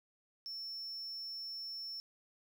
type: tone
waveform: triangle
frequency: 5400 Hz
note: E8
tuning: 41 cents sharp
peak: -40 dBFS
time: 0.46-2 s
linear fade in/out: 0 ms
effects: none